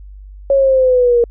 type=linear sweep; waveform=sine; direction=down; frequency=554.4 to 469.1 Hz; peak=-8 dBFS; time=0.5-1.24 s; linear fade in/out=2 ms; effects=added 49 Hz sine -32 dBFS peak until 1.3 s